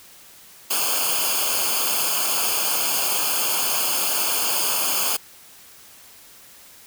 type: noise with comb filter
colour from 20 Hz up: white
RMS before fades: -22 dBFS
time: 0.7-5.17 s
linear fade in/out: 10 ms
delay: 0.52 ms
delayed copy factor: -0.9
effects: white hiss -47 dBFS RMS until 6.86 s